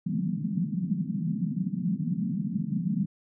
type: band-pass noise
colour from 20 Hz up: pink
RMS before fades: -29 dBFS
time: 0.06-3.06 s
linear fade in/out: 10 ms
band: 160 to 220 Hz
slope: 48 dB/octave
effects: none